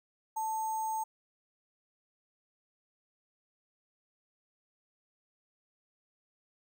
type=tone with sample-and-hold; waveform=sine; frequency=880 Hz; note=A5; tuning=in tune; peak=-31 dBFS; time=0.36-1.04 s; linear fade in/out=10 ms; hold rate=7350 Hz; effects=none